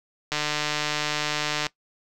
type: click train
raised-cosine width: 0.2 ms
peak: -8 dBFS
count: 203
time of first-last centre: 0.32-1.667 s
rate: 150 Hz
effects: noise-tail reverb RT60 0.1 s tail -19 dB re dry